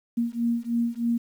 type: beating tone pair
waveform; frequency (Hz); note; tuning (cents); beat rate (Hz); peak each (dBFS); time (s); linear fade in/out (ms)
sine; 233.1 / 236.3; A#3 / A#3; 0 / +24; 3.2; -26; 0.17-1.18; 10
effects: 9-bit

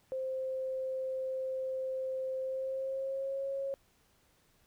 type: tone with pitch glide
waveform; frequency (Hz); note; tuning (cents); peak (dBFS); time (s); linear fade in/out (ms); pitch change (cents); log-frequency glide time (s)
sine; 523.3 to 546.5; C5 to C#5; 0 to -25; -33; 0.12-3.74; 0; +75; 2.41-3.46
effects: pink hiss -69 dBFS RMS until 4.66 s

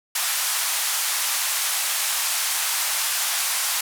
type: band-pass noise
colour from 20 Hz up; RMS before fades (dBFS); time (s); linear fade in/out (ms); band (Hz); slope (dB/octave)
white; -24; 0.15-3.81; 5; 760 to 13000; 24
effects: none

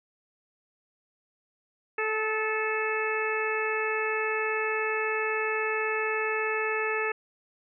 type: harmonic tone with a mistuned harmonic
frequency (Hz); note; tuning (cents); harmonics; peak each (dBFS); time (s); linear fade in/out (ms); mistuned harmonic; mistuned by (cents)
436.3; A4; -15; 1 / 2 / 3 / 4 / 5 / 6; -30 / -36 / -34 / -32 / -35 / -34; 1.98-7.12; 5; 3; -16
effects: none

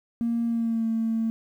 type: tone with pitch glide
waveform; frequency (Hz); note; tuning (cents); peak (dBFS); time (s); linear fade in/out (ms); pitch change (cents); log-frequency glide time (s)
triangle; 233.1 to 225.2; A#3 to A3; 0 to +40; -19; 0.21-1.3; 0; -60; 0.45-0.86
effects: tanh soft clip ceiling -20 dBFS + 10-bit

